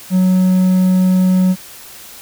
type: tone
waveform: triangle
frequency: 185 Hz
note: F#3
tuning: in tune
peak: -7 dBFS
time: 0.1-1.56 s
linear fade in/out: 50 ms
effects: white hiss -36 dBFS RMS until 2.21 s